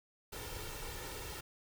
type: noise with comb filter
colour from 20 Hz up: pink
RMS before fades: -44 dBFS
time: 0.32-1.41 s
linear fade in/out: 10 ms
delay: 2.2 ms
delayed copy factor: +0.65
effects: none